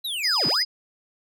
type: linear two-way sweep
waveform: square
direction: down then up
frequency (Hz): 4042 to 109.2 to 2190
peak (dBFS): -27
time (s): 0.04-0.63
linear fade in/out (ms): 10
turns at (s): 0.47
type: tone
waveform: sine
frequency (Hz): 4978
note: D#8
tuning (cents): 0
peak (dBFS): -20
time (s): 0.23-0.65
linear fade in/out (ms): 20
effects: none